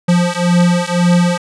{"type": "beating tone pair", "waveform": "square", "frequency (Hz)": [174.61, 176.51], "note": ["F3", "F3"], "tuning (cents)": [0, 19], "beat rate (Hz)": 1.9, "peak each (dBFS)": -14, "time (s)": [0.08, 1.38], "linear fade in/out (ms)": 10, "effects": ["resampled to 22050 Hz"]}